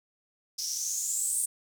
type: noise with band-pass filter sweep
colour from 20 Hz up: violet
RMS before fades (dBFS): -31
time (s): 0.58-1.46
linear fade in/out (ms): 10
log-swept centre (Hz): 5300 to 8900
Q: 8.7
effects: none